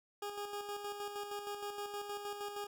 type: tone with tremolo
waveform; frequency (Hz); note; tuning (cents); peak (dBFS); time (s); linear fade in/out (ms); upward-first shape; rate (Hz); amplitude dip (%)
20% pulse; 409.6; G#4; -24; -34; 0.22-2.67; 5; square; 6.4; 45
effects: none